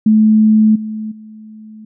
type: tone with level steps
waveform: sine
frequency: 216.5 Hz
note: A3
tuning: 28 cents flat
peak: -6 / -20 / -32 dBFS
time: 0.06-1.85 s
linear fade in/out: 5 ms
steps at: 0.75 / 1.11 s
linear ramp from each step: 10 ms
effects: none